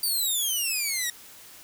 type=exponential sweep; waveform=10% pulse; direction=down; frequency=4699 to 1864.7 Hz; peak=-17 dBFS; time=0.03-1.1 s; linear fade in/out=2 ms; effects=white hiss -48 dBFS RMS until 1.63 s